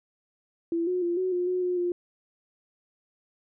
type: tone with pitch steps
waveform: sine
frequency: 335.8 / 362.9 / 345.6 / 371.2 / 356.4 / 364.8 / 359.8 / 352.3 Hz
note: E4 / F#4 / F4 / F#4 / F4 / F#4 / F#4 / F4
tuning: +32 / -34 / -18 / +6 / +35 / -24 / -48 / +15 cents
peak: -24 dBFS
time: 0.72-1.92 s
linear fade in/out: 2 ms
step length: 150 ms
effects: none